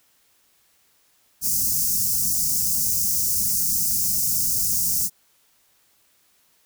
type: band-stop noise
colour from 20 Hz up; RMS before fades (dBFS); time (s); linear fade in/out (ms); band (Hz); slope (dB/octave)
white; -22; 1.41-5.1; 50; 230 to 5200; 48
effects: white hiss -62 dBFS RMS until 6.65 s